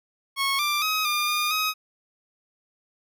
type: tone with pitch steps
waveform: 15% pulse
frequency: 1097 / 1183 / 1266 / 1204 / 1214 / 1263 Hz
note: C#6 / D6 / D#6 / D6 / D#6 / D#6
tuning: -18 / +12 / +30 / +43 / -43 / +26 cents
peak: -16 dBFS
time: 0.36-1.74 s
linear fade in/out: 50 ms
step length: 230 ms
effects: none